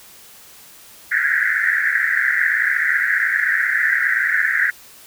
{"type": "band-pass noise", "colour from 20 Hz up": "white", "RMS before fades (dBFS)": -18, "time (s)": [1.11, 4.71], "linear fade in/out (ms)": 10, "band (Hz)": [1500, 2000], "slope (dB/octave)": 96, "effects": ["white hiss -44 dBFS RMS until 5.06 s"]}